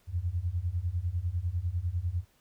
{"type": "beating tone pair", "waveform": "sine", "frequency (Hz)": [82.41, 92.41], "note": ["E2", "F#2"], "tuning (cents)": [0, -2], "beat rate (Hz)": 10, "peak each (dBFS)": [-32, -31], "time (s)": [0.07, 2.25], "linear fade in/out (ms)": 50, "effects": ["pink hiss -67 dBFS RMS until 2.4 s"]}